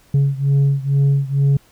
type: beating tone pair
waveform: sine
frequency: 138.59 / 140.79 Hz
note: C#3 / C#3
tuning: 0 / +27 cents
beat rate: 2.2 Hz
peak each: -13 / -15 dBFS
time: 0.14-1.57 s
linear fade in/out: 5 ms
effects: tanh soft clip ceiling -10 dBFS + pink hiss -53 dBFS RMS until 1.71 s